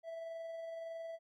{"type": "tone with amplitude modulation", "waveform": "triangle", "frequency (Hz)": 659.3, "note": "E5", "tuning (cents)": 0, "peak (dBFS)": -39, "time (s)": [0.03, 1.19], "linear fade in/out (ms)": 50, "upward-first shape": "sine", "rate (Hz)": 21.7, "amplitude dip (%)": 25, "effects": []}